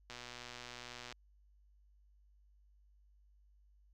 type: click train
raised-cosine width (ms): 0.2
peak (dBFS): -30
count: 126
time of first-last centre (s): 0.1-1.125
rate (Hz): 122
effects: added 50 Hz sine -64 dBFS peak until 3.93 s